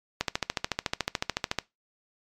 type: click train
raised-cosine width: 0.2 ms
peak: -8 dBFS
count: 20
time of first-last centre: 0.21-1.587 s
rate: 13.8 Hz
effects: noise-tail reverb RT60 0.2 s tail -21 dB re dry + MP3 96 kbps